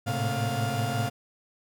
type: tone cluster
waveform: 35% pulse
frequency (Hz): 108.4 / 113.7 / 132.8 / 703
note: A2 / A#2 / C3 / F5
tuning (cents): -25 / -43 / +26 / +11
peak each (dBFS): -30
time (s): 0.06-1.1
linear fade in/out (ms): 20
effects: none